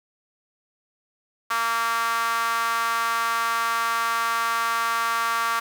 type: tone with high-pass filter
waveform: sawtooth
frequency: 230 Hz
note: A#3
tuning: 23 cents flat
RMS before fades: -24 dBFS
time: 1.5-5.6 s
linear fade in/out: 10 ms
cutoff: 1200 Hz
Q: 4.4
effects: 7-bit